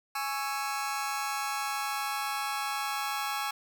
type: chord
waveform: sawtooth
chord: C# minor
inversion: second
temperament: just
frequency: 831.5 / 1108.7 / 1330.5 Hz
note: G#5 / C#6 / E6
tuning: +2 / 0 / +16 cents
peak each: -30 / -32 / -33 dBFS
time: 0.15-3.51 s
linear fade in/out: 5 ms
effects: none